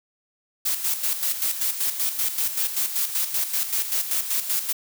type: noise with tremolo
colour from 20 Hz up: blue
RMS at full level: -23 dBFS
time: 0.65-4.73 s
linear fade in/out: 10 ms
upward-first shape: square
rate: 5.2 Hz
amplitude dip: 60%
effects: none